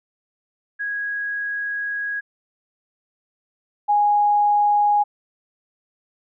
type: tone pair in turn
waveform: sine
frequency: 1654 / 827 Hz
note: G#6 / G#5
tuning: -8 / -8 cents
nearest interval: octave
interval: 1200 cents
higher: first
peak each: -23 / -14 dBFS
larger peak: second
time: 0.79-2.21 / 3.88-5.04 s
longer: first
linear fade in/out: 20 ms
effects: none